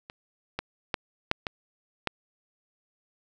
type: clicks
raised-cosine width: 0.3 ms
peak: -24 / -14 / -10 / -6 / -14 / -10 dBFS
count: 6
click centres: 0.099 / 0.59 / 0.942 / 1.314 / 1.468 / 2.073 s
effects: none